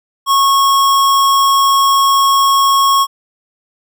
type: tone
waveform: square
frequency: 1097 Hz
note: C#6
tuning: 18 cents flat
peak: -9 dBFS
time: 0.26-3.07 s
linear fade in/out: 50 ms
effects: none

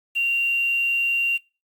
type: tone with quantisation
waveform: sine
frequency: 2765 Hz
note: F7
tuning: 18 cents flat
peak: -19 dBFS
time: 0.15-1.38 s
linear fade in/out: 20 ms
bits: 7
effects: noise-tail reverb RT60 0.3 s tail -22 dB re dry + Opus 48 kbps

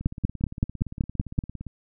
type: two click trains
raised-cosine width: 5 ms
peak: -9 / -23 dBFS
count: 8 / 30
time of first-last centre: 0.06-1.388 / 0.01-1.667 s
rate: 5.27 / 17.5 Hz
effects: none

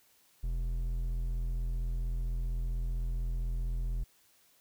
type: tone with hard clipping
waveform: triangle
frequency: 42.16 Hz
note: E1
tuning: 40 cents sharp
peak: -32 dBFS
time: 0.43-4.04 s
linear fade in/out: 10 ms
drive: 10 dB
effects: white hiss -66 dBFS RMS until 4.6 s

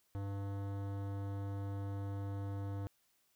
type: tone with hard clipping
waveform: sine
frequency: 99.3 Hz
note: G2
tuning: 23 cents sharp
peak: -40 dBFS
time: 0.15-2.87 s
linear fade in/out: 0 ms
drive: 18 dB
effects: white hiss -75 dBFS RMS until 3.35 s

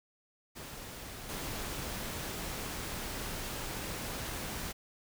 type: noise with level steps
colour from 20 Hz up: pink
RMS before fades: -45 / -39 dBFS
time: 0.55-4.73 s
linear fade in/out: 20 ms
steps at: 1.29 s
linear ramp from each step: 2 ms
effects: none

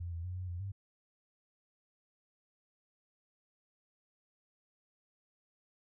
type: tone with pitch steps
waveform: sine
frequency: 86.6 / 84 / 90.7 / 91.7 / 87.5 / 98.2 Hz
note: F2 / E2 / F#2 / F#2 / F2 / G2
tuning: -14 / +33 / -34 / -15 / +4 / +4 cents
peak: -37 dBFS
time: 0-0.72 s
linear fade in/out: 10 ms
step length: 120 ms
effects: none

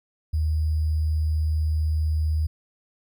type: tone with sample-and-hold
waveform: sine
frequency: 77.78 Hz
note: D#2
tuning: in tune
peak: -20 dBFS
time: 0.33-2.47 s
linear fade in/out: 10 ms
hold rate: 4900 Hz
effects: none

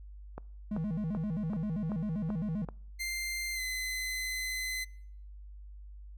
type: click train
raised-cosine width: 1 ms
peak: -26 dBFS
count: 7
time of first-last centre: 0.38-2.688 s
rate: 2.6 Hz
type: tone with vibrato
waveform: triangle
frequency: 183.8 Hz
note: F#3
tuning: 11 cents flat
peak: -29 dBFS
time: 0.71-2.65 s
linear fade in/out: 5 ms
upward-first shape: square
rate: 7.6 Hz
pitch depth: 240 cents each way
type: tone with pitch glide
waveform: sawtooth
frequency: 2093 to 2039 Hz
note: C7 to C7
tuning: 0 to -45 cents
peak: -30 dBFS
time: 2.99-4.85 s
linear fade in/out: 20 ms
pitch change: -45 cents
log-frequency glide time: 3.54-3.61 s
effects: noise-tail reverb RT60 0.7 s tail -26 dB re dry + added 50 Hz sine -45 dBFS peak until 6.17 s

